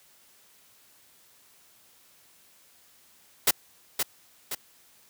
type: noise with echo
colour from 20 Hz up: white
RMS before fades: -20 dBFS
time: 3.47-3.51 s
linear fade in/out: 5 ms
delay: 520 ms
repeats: 2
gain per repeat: -6 dB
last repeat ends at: 4.55 s
effects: white hiss -59 dBFS RMS until 5.09 s + high-pass 60 Hz 12 dB/octave